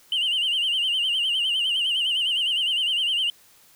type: tone with vibrato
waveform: sine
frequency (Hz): 2960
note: F#7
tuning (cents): 0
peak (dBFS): -19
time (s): 0.12-3.3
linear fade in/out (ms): 2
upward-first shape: sine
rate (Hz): 9.8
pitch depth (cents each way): 110
effects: tanh soft clip ceiling -18 dBFS + white hiss -55 dBFS RMS until 3.75 s

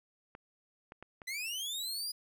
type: clicks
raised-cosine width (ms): 0.5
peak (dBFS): -32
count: 4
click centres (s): 0.351 / 0.921 / 1.026 / 1.218
type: linear sweep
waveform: sawtooth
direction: up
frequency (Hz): 1984 to 4951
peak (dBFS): -33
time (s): 1.27-2.12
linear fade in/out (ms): 10
effects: none

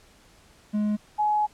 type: tone pair in turn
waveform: triangle / sine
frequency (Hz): 210 / 843.6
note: G#3 / G#5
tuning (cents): +19 / +27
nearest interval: 2 octaves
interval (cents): 2408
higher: second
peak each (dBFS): -20 / -20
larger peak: neither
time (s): 0.73-0.97 / 1.18-1.47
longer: second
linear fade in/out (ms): 20
effects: pink hiss -56 dBFS RMS until 1.53 s + low-pass 10000 Hz 12 dB/octave

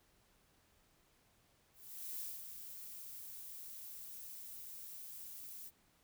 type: noise with ADSR envelope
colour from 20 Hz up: violet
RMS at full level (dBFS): -43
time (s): 1.73-5.71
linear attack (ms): 460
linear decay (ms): 220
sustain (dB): -7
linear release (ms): 41
effects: pink hiss -72 dBFS RMS until 6.03 s

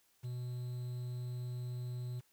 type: tone with quantisation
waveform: triangle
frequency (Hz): 123.47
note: B2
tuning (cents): 0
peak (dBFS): -36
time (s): 0.23-2.21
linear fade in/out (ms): 20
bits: 10
effects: white hiss -72 dBFS RMS until 2.32 s

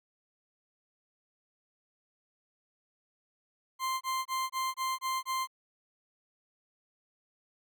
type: tone bursts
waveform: 40% pulse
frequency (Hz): 1046.5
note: C6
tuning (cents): 0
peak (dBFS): -29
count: 7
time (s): 3.79-5.474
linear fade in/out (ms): 50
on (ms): 220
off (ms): 24
effects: none

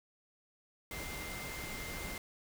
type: tone in noise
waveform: sine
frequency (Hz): 2093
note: C7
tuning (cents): 0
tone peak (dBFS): -46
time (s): 0.91-2.18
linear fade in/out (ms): 2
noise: pink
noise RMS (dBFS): -43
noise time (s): 0.91-2.18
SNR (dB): -6
effects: none

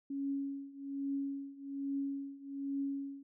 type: tone with tremolo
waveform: sine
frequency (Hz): 277.2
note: C#4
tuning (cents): 0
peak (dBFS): -32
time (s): 0.1-3.23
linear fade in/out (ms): 5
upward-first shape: triangle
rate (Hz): 1.2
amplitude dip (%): 90
effects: none

